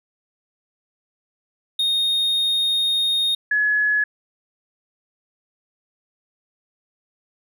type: tone pair in turn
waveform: triangle / sine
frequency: 3704 / 1696.3 Hz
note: A#7 / G#6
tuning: -12 / +36 cents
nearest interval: octave + major second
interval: 1352 cents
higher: first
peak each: -16 / -16 dBFS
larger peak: neither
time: 1.79-3.35 / 3.51-4.04 s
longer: first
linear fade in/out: 5 ms
effects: none